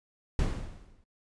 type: noise with exponential decay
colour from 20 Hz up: brown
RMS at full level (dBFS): -24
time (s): 0.39-1.04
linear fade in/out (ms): 2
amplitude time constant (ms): 140
effects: noise-tail reverb RT60 0.1 s tail -25 dB re dry + resampled to 22050 Hz